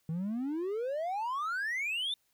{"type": "exponential sweep", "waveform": "triangle", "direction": "up", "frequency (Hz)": [155.56, 3641], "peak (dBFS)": -29, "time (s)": [0.09, 2.14], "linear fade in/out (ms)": 2, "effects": ["tanh soft clip ceiling -25 dBFS", "white hiss -74 dBFS RMS until 2.33 s"]}